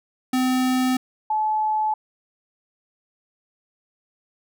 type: tone pair in turn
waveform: square / sine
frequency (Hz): 256.1 / 861.4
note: C4 / A5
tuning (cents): -37 / -37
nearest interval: octave + major sixth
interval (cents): 2100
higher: second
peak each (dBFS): -19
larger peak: neither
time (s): 0.33-0.97 / 1.3-1.94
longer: neither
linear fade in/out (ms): 5
effects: none